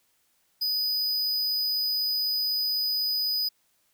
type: tone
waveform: square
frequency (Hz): 4978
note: D#8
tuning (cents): 0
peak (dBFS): -25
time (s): 0.61-3.49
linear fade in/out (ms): 10
effects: white hiss -69 dBFS RMS until 3.93 s